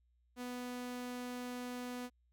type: tone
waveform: sawtooth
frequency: 247.2 Hz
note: B3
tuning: 2 cents sharp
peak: -37 dBFS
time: 0.36-2.1 s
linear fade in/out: 50 ms
effects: added 60 Hz sine -70 dBFS peak until 2.32 s